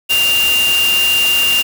sine tone in noise, 2794 Hz, F7, in tune, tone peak -11 dBFS, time 0.09-1.63 s, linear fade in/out 20 ms, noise white, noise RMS -20 dBFS, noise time 0.09-1.63 s, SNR +6 dB, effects none

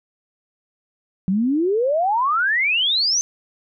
sine exponential sweep, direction up, 180 to 6272 Hz, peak -16 dBFS, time 1.28-3.21 s, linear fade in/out 0 ms, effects none

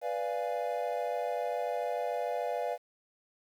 triangle chord, B diminished seventh, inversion none, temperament equal with one note detuned, 493.9 / 587.3 / 694.4 / 830.6 Hz, B4 / D5 / F5 / Ab5, 0 / 0 / -10 / 0 cents, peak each -34 / -34 / -33 / -38 dBFS, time 0.01-2.78 s, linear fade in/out 50 ms, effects 10-bit

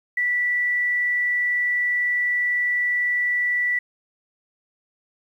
sine tone, 1962 Hz, B6, 12 cents flat, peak -19 dBFS, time 0.17-3.79 s, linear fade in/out 5 ms, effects 9-bit

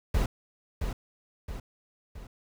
brown noise with echo, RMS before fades -25 dBFS, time 0.14-0.26 s, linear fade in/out 5 ms, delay 670 ms, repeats 3, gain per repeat -6 dB, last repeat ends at 2.27 s, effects none

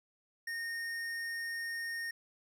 sine tone with hard clipping, 1843 Hz, A#6, 20 cents flat, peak -38 dBFS, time 0.47-2.11 s, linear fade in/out 5 ms, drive 12 dB, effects none

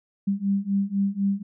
sine beating tone pair, 196 / 200 Hz, G3 / G3, 0 / +35 cents, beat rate 4 Hz, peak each -25 / -24 dBFS, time 0.27-1.43 s, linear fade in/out 10 ms, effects none

